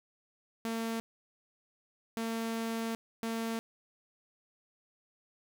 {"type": "tone bursts at uneven times", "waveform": "sawtooth", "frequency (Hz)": 227, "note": "A#3", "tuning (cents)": -46, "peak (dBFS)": -29, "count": 3, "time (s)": [[0.65, 1], [2.17, 2.95], [3.23, 3.59]], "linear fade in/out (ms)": 0, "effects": []}